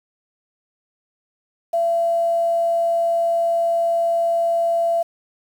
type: tone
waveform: sine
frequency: 675 Hz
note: E5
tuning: 41 cents sharp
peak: -16 dBFS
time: 1.73-5.03 s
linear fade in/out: 10 ms
effects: 7-bit